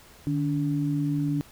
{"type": "tone pair together", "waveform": "sine", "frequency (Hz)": [150.5, 286.6], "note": ["D3", "D4"], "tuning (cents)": [43, -42], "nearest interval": "major seventh", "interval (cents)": 1115, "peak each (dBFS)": -26, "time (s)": [0.27, 1.41], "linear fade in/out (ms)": 0, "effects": ["pink hiss -52 dBFS RMS until 1.51 s"]}